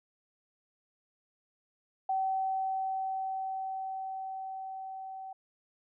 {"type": "tone with level ramp", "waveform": "sine", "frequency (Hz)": 765, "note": "G5", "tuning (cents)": -42, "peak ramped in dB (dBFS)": [-27, -40], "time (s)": [2.09, 5.33], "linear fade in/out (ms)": 5, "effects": []}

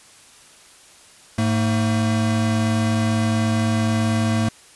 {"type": "tone pair together", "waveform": "square", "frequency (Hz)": [106.2, 224.8], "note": ["G#2", "A3"], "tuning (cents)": [39, 37], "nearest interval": "octave + minor second", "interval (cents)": 1298, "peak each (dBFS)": -21, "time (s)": [1.38, 4.49], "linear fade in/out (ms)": 5, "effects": ["white hiss -48 dBFS RMS until 4.75 s", "resampled to 24000 Hz"]}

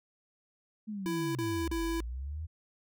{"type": "linear two-way sweep", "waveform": "sine", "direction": "down then up", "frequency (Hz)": [220.3, 43.85, 82.5], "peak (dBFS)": -35, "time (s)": [0.87, 2.47], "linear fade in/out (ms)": 20, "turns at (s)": 1.82}
{"type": "tone bursts", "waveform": "square", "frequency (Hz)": 332.5, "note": "E4", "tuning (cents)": 15, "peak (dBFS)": -32, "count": 3, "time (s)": [1.06, 2.004], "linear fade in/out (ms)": 0, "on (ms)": 290, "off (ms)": 37}
{"effects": []}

